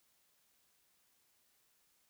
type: silence
effects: white hiss -74 dBFS RMS until 2.09 s